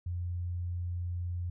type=tone; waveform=sine; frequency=87.9 Hz; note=F2; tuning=12 cents sharp; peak=-32 dBFS; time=0.06-1.5 s; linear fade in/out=5 ms; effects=none